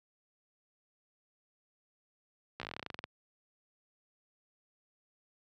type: slowing click train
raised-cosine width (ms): 0.3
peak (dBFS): -23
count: 16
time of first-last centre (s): 2.6-3.04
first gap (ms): 15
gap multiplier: 1.09
effects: high-pass 80 Hz 12 dB/octave